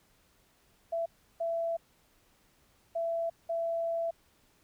sine tone bursts at uneven times, 668 Hz, E5, 23 cents sharp, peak -29 dBFS, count 4, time 0.92-1.06 / 1.4-1.77 / 2.95-3.3 / 3.49-4.11 s, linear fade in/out 10 ms, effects pink hiss -67 dBFS RMS until 4.63 s

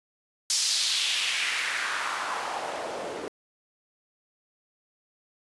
white noise with band-pass filter sweep, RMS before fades -29 dBFS, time 0.5-3.28 s, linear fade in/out 0 ms, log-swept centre 5700 to 400 Hz, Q 2.1, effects resampled to 24000 Hz

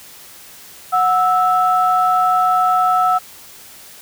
sine tone pair together, 733.9 / 1313 Hz, F#5 / E6, -14 / -7 cents, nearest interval minor seventh, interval 1007 cents, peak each -14 dBFS, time 0.92-3.19 s, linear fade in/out 20 ms, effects tanh soft clip ceiling -4 dBFS + white hiss -40 dBFS RMS until 4.01 s

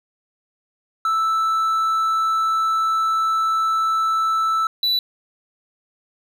triangle tone pair in turn, 1318.5 / 3961 Hz, E6 / B7, 0 / +4 cents, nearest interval octave + perfect fifth, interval 1904 cents, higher second, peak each -15 dBFS, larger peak neither, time 1.05-4.67 / 4.83-4.99 s, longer first, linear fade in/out 2 ms, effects none

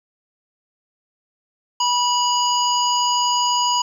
harmonic tone with a mistuned harmonic, 976 Hz, B5, 21 cents flat, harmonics 1 / 3 / 5 / 7, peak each -18 / -23 / -25 / -26 dBFS, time 1.8-3.82 s, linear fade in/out 5 ms, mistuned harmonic 7, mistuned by -25 cents, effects 8-bit

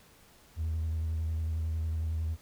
triangle tone with vibrato, 80.2 Hz, E2, 47 cents flat, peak -26 dBFS, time 0.56-2.37 s, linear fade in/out 50 ms, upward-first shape sine, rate 11 Hz, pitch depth 25 cents each way, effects tanh soft clip ceiling -25 dBFS + pink hiss -59 dBFS RMS until 2.41 s

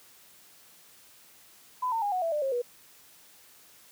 sine tone with pitch steps, 1005 / 905.8 / 816.3 / 735.7 / 663.1 / 597.6 / 538.6 / 485.4 Hz, B5 / A#5 / G#5 / F#5 / E5 / D5 / C#5 / B4, +30 / -50 / -30 / -10 / +10 / +30 / -50 / -30 cents, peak -26 dBFS, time 1.82-2.62 s, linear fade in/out 10 ms, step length 100 ms, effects white hiss -56 dBFS RMS until 3.91 s + high-pass 80 Hz 12 dB/octave

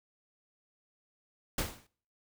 pink noise with exponential decay, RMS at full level -29 dBFS, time 1.58-1.87 s, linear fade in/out 5 ms, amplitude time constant 63 ms, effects noise-tail reverb RT60 0.5 s tail -23 dB re dry

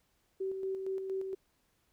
sine tone with tremolo, 383.1 Hz, G4, 40 cents flat, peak -32 dBFS, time 0.4-1.35 s, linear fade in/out 10 ms, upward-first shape square, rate 4.3 Hz, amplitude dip 40%, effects pink hiss -74 dBFS RMS until 1.92 s

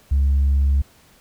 sine tone, 69.3 Hz, C#2, in tune, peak -12 dBFS, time 0.11-0.82 s, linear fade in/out 10 ms, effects tanh soft clip ceiling -12 dBFS + pink hiss -53 dBFS RMS until 1.2 s

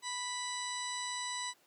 harmonic tone, 987.8 Hz, B5, in tune, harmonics 1 / 2 / 3 / 4 / 5 / 6 / 8 / 9, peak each -41 / -43 / -49 / -42 / -52 / -48 / -44 / -51 dBFS, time 0.02-1.54 s, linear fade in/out 50 ms, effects pink hiss -67 dBFS RMS until 1.66 s + high-pass 300 Hz 12 dB/octave

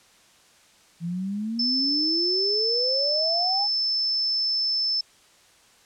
sine exponential sweep, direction up, 164.81 to 830.6 Hz, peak -26 dBFS, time 1-3.68 s, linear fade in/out 50 ms
sine tone, 5274 Hz, E8, in tune, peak -21 dBFS, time 1.59-5.01 s, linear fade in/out 5 ms
effects white hiss -56 dBFS RMS until 5.85 s + low-pass 8000 Hz 12 dB/octave

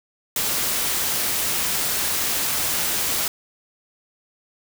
white noise, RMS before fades -23 dBFS, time 0.36-3.28 s, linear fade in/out 2 ms, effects none

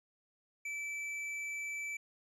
sine tone with hard clipping, 2316 Hz, D7, 25 cents flat, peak -39 dBFS, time 0.65-1.97 s, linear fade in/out 5 ms, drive 8 dB, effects low-pass 11000 Hz 12 dB/octave

